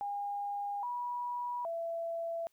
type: tone with pitch steps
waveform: sine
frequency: 811 / 972 / 669 Hz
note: G#5 / B5 / E5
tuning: -41 / -28 / +25 cents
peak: -34 dBFS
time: 0.01-2.47 s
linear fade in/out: 0 ms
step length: 820 ms
effects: white hiss -75 dBFS RMS until 2.52 s